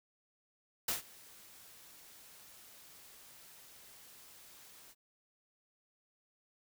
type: noise with ADSR envelope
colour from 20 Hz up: white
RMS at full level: -33 dBFS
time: 0.88-4.95 s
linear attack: 6 ms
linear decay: 130 ms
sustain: -24 dB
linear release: 44 ms
effects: none

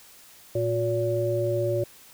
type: tone cluster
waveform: sine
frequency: 114.7 / 359.9 / 572 Hz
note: A#2 / F#4 / D5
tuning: -28 / -48 / -46 cents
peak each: -28 / -27 / -26 dBFS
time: 0.55-1.84 s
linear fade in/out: 5 ms
effects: white hiss -51 dBFS RMS until 2.13 s

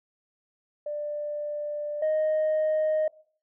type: tone pair in turn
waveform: sine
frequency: 592 / 621 Hz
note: D5 / D#5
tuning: +14 / -3 cents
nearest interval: minor second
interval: 83 cents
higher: second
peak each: -29 / -20 dBFS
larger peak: second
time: 0.86-2.02 / 2.02-3.08 s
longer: first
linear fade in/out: 5 ms
effects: noise-tail reverb RT60 0.5 s tail -23 dB re dry + tanh soft clip ceiling -20 dBFS

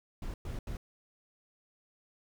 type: noise bursts at uneven times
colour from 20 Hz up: brown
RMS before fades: -38 dBFS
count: 3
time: 0.22-0.34 / 0.45-0.59 / 0.67-0.77 s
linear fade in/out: 2 ms
effects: none

